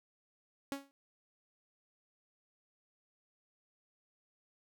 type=tone with exponential decay; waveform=sawtooth; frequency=277.2 Hz; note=C#4; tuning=in tune; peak=-30 dBFS; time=0.72-0.91 s; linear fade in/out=0 ms; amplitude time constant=40 ms; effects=none